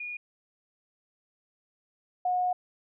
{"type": "tone pair in turn", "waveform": "sine", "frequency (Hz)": [2441, 725.7], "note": ["D#7", "F#5"], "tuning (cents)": [-34, -34], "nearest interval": "octave + major sixth", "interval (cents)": 2100, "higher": "first", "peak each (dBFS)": [-34, -24], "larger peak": "second", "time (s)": [[0, 0.17], [2.25, 2.53]], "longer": "second", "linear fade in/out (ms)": 5, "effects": []}